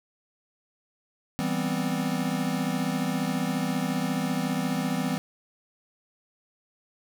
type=chord; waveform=square; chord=C major seventh; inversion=first; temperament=equal; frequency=164.81 / 196 / 246.9 / 261.6 Hz; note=E3 / G3 / B3 / C4; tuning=0 / 0 / 0 / 0 cents; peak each=-32 dBFS; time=1.39-5.18 s; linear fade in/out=0 ms; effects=none